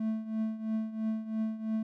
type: tone with tremolo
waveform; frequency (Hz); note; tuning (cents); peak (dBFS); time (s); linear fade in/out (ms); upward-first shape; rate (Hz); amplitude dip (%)
triangle; 220; A3; 0; -25; 0-1.83; 5; triangle; 3; 80
effects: none